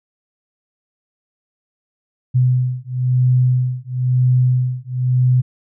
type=beating tone pair; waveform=sine; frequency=125.9 / 126.9 Hz; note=B2 / B2; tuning=+34 / +47 cents; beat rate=1 Hz; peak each=-16 dBFS; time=2.34-5.42 s; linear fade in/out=20 ms; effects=none